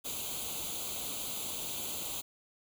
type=noise with comb filter; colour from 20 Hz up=white; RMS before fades=-38 dBFS; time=0.04-2.22 s; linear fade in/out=20 ms; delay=0.28 ms; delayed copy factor=+0.85; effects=none